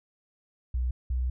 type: tone pair in turn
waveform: sine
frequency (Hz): 62 / 62.68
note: B1 / B1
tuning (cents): +7 / +26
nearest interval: unison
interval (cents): 19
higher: second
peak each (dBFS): -25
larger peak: neither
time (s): 0.74-0.91 / 1.1-1.3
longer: second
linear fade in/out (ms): 5
effects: none